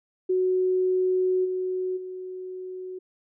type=tone with level steps; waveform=sine; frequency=370 Hz; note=F#4; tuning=in tune; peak=-20 / -25 / -33 dBFS; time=0.29-2.99 s; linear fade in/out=10 ms; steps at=1.44 / 1.96 s; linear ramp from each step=20 ms; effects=none